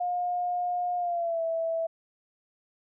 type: tone with pitch glide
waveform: sine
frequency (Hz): 713 to 657.6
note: F5 to E5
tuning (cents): +36 to -4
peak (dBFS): -26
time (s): 0-1.87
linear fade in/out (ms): 10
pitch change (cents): -140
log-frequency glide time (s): 0.97-1.42
effects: none